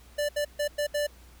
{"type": "tone bursts at uneven times", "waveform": "square", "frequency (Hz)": 587.3, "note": "D5", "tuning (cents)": 0, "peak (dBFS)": -26, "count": 5, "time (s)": [[0.18, 0.29], [0.36, 0.45], [0.59, 0.68], [0.78, 0.87], [0.94, 1.07]], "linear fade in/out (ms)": 10, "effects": ["added 60 Hz sine -51 dBFS peak until 1.4 s", "pink hiss -57 dBFS RMS until 1.4 s"]}